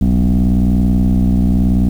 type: tone with frequency modulation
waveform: sine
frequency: 130.81 Hz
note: C3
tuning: in tune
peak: -7 dBFS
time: 0.01-1.89 s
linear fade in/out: 5 ms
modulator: 60.8 Hz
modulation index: 2
effects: tanh soft clip ceiling -8 dBFS + 7-bit